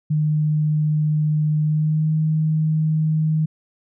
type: tone with pitch glide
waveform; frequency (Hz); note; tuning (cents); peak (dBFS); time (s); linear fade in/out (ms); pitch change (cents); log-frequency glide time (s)
sine; 152.5 to 156.34; D#3 to D#3; -34 to +9; -16; 0.1-3.46; 10; +43; 1.61-2.12
effects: none